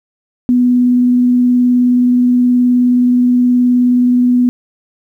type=tone with vibrato; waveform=sine; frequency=246.9 Hz; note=B3; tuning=in tune; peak=-7 dBFS; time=0.49-4.49 s; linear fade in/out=0 ms; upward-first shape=triangle; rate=19 Hz; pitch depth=13 cents each way; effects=8-bit